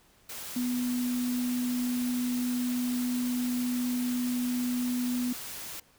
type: tone in noise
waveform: sine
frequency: 246.9 Hz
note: B3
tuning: in tune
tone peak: -27 dBFS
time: 0.56-5.33 s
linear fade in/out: 5 ms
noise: white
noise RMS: -40 dBFS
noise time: 0.29-5.8 s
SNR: +10 dB
effects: pink hiss -62 dBFS RMS until 5.98 s